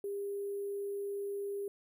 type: tone with sample-and-hold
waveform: sine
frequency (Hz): 401.4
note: G4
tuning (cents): +41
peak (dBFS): -35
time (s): 0.04-1.68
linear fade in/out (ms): 2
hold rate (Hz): 11025
effects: none